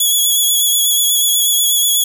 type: tone with vibrato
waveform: 10% pulse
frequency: 3378 Hz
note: G#7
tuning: 29 cents sharp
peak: -4 dBFS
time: 0-2.04 s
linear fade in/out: 5 ms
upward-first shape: triangle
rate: 8.2 Hz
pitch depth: 32 cents each way
effects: none